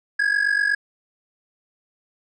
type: ring-modulated tone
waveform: triangle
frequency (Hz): 1661.2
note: G#6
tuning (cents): 0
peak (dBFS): -13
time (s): 0.19-0.75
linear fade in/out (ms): 5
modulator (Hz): 24.1
effects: resampled to 22050 Hz